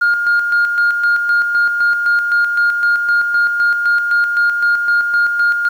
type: tone with tremolo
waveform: sine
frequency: 1416 Hz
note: F6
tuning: 23 cents sharp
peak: -8 dBFS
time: 0.01-5.69 s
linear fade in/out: 10 ms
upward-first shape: square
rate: 3.9 Hz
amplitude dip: 50%
effects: tanh soft clip ceiling -7 dBFS + 7-bit